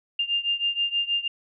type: beating tone pair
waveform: sine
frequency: 2800 / 2806.3 Hz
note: F7 / F7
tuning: +4 / +8 cents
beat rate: 6.3 Hz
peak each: -25 / -27 dBFS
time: 0.19-1.28 s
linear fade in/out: 5 ms
effects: none